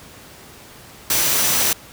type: tone in noise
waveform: sine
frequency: 5920 Hz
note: F#8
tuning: in tune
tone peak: -27 dBFS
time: 1.1-1.73 s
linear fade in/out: 2 ms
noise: white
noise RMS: -18 dBFS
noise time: 1.1-1.73 s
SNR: -12 dB
effects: pink hiss -42 dBFS RMS until 1.92 s + high-pass 60 Hz 12 dB/octave